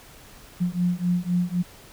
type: beating tone pair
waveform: sine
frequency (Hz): 175.5 / 179.4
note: F3 / F3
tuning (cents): +9 / +47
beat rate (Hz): 3.9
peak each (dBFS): -24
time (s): 0.6-1.63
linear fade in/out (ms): 20
effects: pink hiss -48 dBFS RMS until 1.92 s